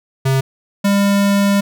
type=tone pair in turn; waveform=square; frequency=133.7 / 200.3 Hz; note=C3 / G3; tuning=+38 / +38 cents; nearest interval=perfect fifth; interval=700 cents; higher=second; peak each=-13 / -12 dBFS; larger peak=second; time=0.25-0.41 / 0.84-1.61 s; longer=second; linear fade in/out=10 ms; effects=none